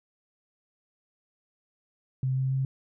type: tone with pitch steps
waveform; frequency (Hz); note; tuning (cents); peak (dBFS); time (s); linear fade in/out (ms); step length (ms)
sine; 130.81 / 132.1 / 133.4; C3 / C3 / C3; 0 / +17 / +34; -24; 2.23-2.65; 2; 140
effects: none